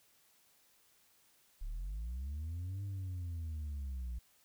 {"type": "linear two-way sweep", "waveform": "sine", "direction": "up then down", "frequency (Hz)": [32.7, 100.4, 57.6], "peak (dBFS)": -35, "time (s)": [1.61, 4.19], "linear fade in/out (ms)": 10, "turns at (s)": 2.83, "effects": ["tanh soft clip ceiling -37 dBFS", "white hiss -69 dBFS RMS until 4.44 s"]}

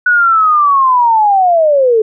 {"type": "linear sweep", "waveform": "sine", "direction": "down", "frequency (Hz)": [1480, 423.6], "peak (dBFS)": -6, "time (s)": [0.06, 2.02], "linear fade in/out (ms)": 5, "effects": []}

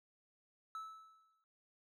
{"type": "tone with exponential decay", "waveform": "triangle", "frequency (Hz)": 1307, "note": "E6", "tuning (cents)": -15, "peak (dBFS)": -39, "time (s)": [0.75, 1.44], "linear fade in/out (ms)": 1, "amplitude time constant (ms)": 150, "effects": []}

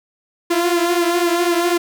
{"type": "tone with flanger", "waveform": "sawtooth", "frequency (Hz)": 345.9, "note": "F4", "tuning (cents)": -17, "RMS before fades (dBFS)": -17, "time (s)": [0.5, 1.78], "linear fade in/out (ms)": 10, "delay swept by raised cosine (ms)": [1.5, 5.4], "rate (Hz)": 4, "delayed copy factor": -0.65, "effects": []}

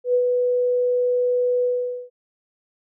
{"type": "tone with ADSR envelope", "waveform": "sine", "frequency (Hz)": 493.9, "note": "B4", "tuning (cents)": 0, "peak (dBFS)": -14, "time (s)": [0.04, 2.1], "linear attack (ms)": 100, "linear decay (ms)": 81, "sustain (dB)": -3, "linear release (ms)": 460, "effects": []}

